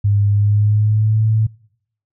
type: tone with pitch glide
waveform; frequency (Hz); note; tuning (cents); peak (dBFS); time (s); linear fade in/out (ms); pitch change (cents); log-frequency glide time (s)
sine; 101.8 to 109.74; G#2 to A2; -34 to -4; -11; 0.04-1.47; 10; +130; 0.28-1.25
effects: noise-tail reverb RT60 0.7 s tail -25 dB re dry